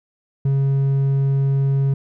sine tone with hard clipping, 137.2 Hz, C#3, 17 cents flat, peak -16 dBFS, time 0.45-1.94 s, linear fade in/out 5 ms, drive 3 dB, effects none

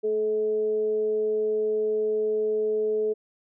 sine tone with frequency modulation, 430 Hz, A4, 40 cents flat, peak -22 dBFS, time 0.03-3.14 s, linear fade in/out 20 ms, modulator 212 Hz, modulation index 0.23, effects none

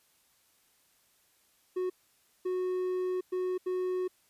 triangle tone bursts at uneven times, 367 Hz, F#4, 14 cents flat, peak -27 dBFS, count 4, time 1.76-1.9 / 2.45-3.21 / 3.32-3.58 / 3.66-4.08 s, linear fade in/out 10 ms, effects white hiss -68 dBFS RMS until 4.29 s + resampled to 32000 Hz

